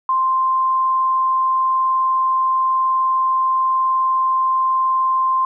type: tone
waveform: sine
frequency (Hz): 1046.5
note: C6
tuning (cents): 0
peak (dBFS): -14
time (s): 0.09-5.45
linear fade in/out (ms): 2
effects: none